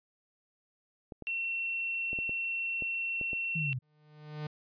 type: clicks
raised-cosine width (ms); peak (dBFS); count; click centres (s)
2; -29; 8; 1.122 / 1.223 / 2.131 / 2.188 / 2.294 / 2.823 / 3.213 / 3.332
type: tone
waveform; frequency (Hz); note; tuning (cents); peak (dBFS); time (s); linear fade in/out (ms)
sine; 2714; E7; +50; -31; 1.27-3.73; 0
type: linear sweep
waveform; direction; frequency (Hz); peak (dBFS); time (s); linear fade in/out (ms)
sine; down; 165 to 122.3; -32; 3.55-3.79; 10
type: tone with exponential growth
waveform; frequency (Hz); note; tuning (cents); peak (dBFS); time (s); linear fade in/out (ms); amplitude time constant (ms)
45% pulse; 151; D3; +48; -34; 3.82-4.47; 5; 140
effects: resampled to 11025 Hz